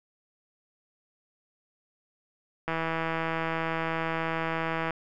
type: click train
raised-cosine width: 0.5 ms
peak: -15 dBFS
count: 364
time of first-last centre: 2.68-4.907 s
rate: 163 Hz
effects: none